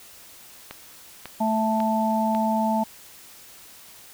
click train, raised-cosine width 0.3 ms, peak -19 dBFS, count 4, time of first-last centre 0.71-2.349 s, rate 1.83 Hz
harmonic tone, 220 Hz, A3, in tune, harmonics 1 / 3 / 4, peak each -23 / -27 / -24 dBFS, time 1.4-2.84 s, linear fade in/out 10 ms
effects white hiss -47 dBFS RMS until 4.13 s

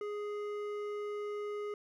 sine tone with hard clipping, 415.3 Hz, G#4, in tune, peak -38 dBFS, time 0.01-1.74 s, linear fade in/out 2 ms, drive 10 dB, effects none

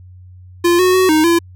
square tone with pitch steps, 346.4 / 367.2 / 372.9 / 311 / 339.2 Hz, F4 / F#4 / F#4 / D#4 / E4, -14 / -13 / +14 / -1 / +50 cents, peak -10 dBFS, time 0.64-1.39 s, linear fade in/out 10 ms, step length 150 ms, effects added 91 Hz sine -36 dBFS peak until 1.55 s

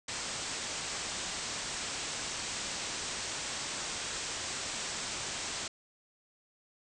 white low-pass noise, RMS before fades -38 dBFS, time 0.08-5.68 s, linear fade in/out 5 ms, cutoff 8400 Hz, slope 96 dB/octave, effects none

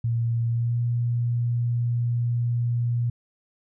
sine tone with pitch glide, 116.54 to 119.4 Hz, A#2 to A#2, 0 to +42 cents, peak -21 dBFS, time 0.04-3.1 s, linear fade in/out 5 ms, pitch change +42 cents, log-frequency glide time 0.49-0.79 s, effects none

